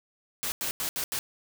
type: noise bursts at uneven times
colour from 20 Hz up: white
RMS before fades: -31 dBFS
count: 5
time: 0.43-0.52 / 0.61-0.71 / 0.8-0.89 / 0.96-1.04 / 1.12-1.19 s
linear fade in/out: 0 ms
effects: none